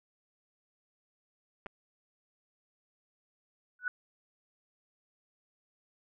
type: clicks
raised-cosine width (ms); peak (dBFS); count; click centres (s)
0.5; -27; 2; 1.661 / 1.666
type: tone with exponential growth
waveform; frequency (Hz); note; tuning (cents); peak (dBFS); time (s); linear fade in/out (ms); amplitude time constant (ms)
sine; 1480; F#6; 0; -25; 3.79-3.88; 2; 19
effects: none